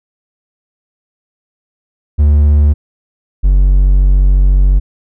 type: tone pair in turn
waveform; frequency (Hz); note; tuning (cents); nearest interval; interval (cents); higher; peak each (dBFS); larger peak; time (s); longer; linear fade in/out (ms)
triangle; 73.6 / 47.08; D2 / F#1; +4 / +31; minor sixth; 773; first; -3; neither; 2.18-2.74 / 3.43-4.8; second; 20
effects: none